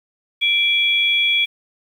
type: tone pair together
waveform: sine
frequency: 2349 / 3347 Hz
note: D7 / G#7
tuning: 0 / +13 cents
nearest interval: tritone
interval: 613 cents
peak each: -17 dBFS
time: 0.41-1.46 s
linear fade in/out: 20 ms
effects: 8-bit